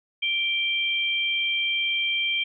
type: tone pair together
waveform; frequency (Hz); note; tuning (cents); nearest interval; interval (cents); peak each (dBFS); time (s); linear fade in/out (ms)
sine; 2349 / 3169; D7 / G7; 0 / +18; perfect fourth; 518; -25; 0.22-2.44; 10
effects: none